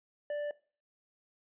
sine tone with tanh clipping, 587.3 Hz, D5, in tune, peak -34 dBFS, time 0.3-0.51 s, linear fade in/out 2 ms, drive 7 dB, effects noise-tail reverb RT60 0.4 s tail -20 dB re dry + resampled to 8000 Hz

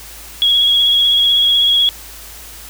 sine tone with vibrato, 3322 Hz, G#7, in tune, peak -9 dBFS, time 0.42-1.89 s, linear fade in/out 0 ms, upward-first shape sine, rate 16 Hz, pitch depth 24 cents each way, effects added 55 Hz sine -39 dBFS peak until 2.69 s + white hiss -35 dBFS RMS until 2.69 s

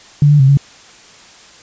sine tone with pitch steps, 145.5 / 147.2 / 133.9 / 140.1 Hz, D3 / D3 / C3 / C#3, -16 / +4 / +40 / +19 cents, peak -5 dBFS, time 0.22-0.572 s, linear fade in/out 2 ms, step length 88 ms, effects white hiss -41 dBFS RMS until 1.62 s + resampled to 16000 Hz

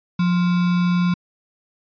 sine tone with sample-and-hold, 177.1 Hz, F3, 24 cents sharp, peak -15 dBFS, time 0.19-1.14 s, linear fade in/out 5 ms, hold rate 1225 Hz, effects resampled to 11025 Hz

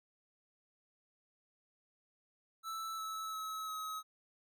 square tone with pitch steps, 1318.5 / 1304.1 / 1289.9 / 1275.8 Hz, E6 / E6 / E6 / D#6, 0 / -19 / -38 / +43 cents, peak -40 dBFS, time 2.63-4.03 s, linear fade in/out 50 ms, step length 350 ms, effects none

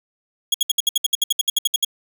sawtooth tone bursts, 3322 Hz, G#7, in tune, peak -11 dBFS, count 16, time 0.52-1.848 s, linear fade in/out 5 ms, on 23 ms, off 64 ms, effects none

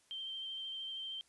sine tone with vibrato, 3136 Hz, G7, in tune, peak -40 dBFS, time 0.11-1.21 s, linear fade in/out 0 ms, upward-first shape triangle, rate 13 Hz, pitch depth 20 cents each way, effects white hiss -70 dBFS RMS until 1.28 s + resampled to 24000 Hz

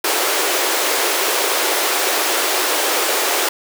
pink high-pass noise, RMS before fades -18 dBFS, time 0.04-3.49 s, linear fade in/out 5 ms, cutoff 340 Hz, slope 48 dB/octave, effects none

